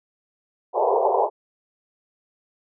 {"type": "band-pass noise", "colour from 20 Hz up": "pink", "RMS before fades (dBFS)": -20, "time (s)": [0.73, 1.3], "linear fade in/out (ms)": 50, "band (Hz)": [390, 1000], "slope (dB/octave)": 96, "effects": []}